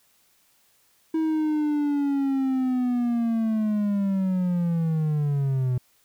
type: linear sweep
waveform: triangle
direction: down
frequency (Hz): 321.6 to 123.6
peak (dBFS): -19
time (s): 1.14-5.78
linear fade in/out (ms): 5
effects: white hiss -63 dBFS RMS until 6.04 s